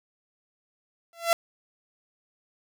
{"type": "tone with exponential growth", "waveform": "sawtooth", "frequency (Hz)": 676, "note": "E5", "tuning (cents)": 43, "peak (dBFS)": -12, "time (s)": [1.13, 1.33], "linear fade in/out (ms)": 1, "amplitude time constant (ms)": 42, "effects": []}